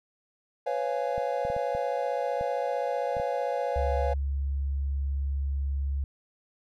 triangle chord, C# dominant seventh, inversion third, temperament just, 498.9 / 554.4 / 693 / 831.5 Hz, B4 / C#5 / E#5 / G#5, +17 / 0 / -14 / +2 cents, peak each -30 / -29 / -31 / -32 dBFS, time 0.66-4.14 s, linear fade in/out 10 ms
clicks, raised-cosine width 5 ms, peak -28 dBFS, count 8, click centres 1.18 / 1.451 / 1.501 / 1.565 / 1.75 / 2.411 / 3.168 / 3.199 s
sine tone, 69.3 Hz, C#2, in tune, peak -26 dBFS, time 3.76-6.04 s, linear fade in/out 0 ms
effects none

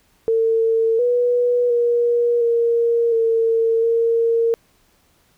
sine tone with pitch steps, 451.5 / 487.5 / 476 / 467 / 454.4 / 460.5 Hz, A4 / B4 / A#4 / A#4 / A#4 / A#4, +45 / -23 / +36 / +3 / -44 / -21 cents, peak -14 dBFS, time 0.28-4.54 s, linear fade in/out 0 ms, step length 710 ms, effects pink hiss -59 dBFS RMS until 5.37 s

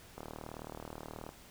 click train, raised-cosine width 1 ms, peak -29 dBFS, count 44, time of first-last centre 0.18-1.291 s, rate 38.7 Hz, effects pink hiss -56 dBFS RMS until 1.5 s

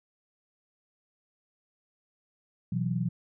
sine chord, B suspended fourth, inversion none, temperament equal, 123.47 / 164.81 / 185 Hz, B2 / E3 / F#3, 0 / 0 / 0 cents, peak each -31 dBFS, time 2.72-3.09 s, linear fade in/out 5 ms, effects none

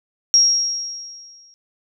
sine tone with exponential decay, 5600 Hz, F8, 4 cents sharp, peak -8 dBFS, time 0.34-1.54 s, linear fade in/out 0 ms, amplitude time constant 260 ms, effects none

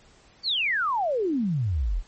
sine exponential sweep, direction down, 4699 to 34.65 Hz, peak -22 dBFS, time 0.43-2.03 s, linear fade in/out 50 ms, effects pink hiss -56 dBFS RMS until 2.07 s + MP3 32 kbps

